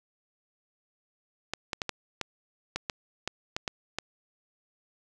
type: clicks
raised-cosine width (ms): 0.2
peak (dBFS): -13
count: 11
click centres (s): 1.536 / 1.732 / 1.818 / 1.893 / 2.213 / 2.76 / 2.898 / 3.276 / 3.565 / 3.678 / 3.986
effects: none